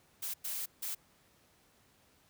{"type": "noise bursts at uneven times", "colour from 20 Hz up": "blue", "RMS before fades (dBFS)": -38, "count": 3, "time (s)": [[0.22, 0.34], [0.44, 0.66], [0.82, 0.95]], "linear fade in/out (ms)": 10, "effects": ["pink hiss -67 dBFS RMS until 2.29 s", "high-pass 60 Hz 12 dB/octave"]}